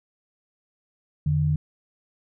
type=tone pair together; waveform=sine; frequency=85.7 / 149.4 Hz; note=F2 / D3; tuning=-32 / +30 cents; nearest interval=minor seventh; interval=962 cents; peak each=-26 / -20 dBFS; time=1.26-1.56 s; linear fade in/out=5 ms; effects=none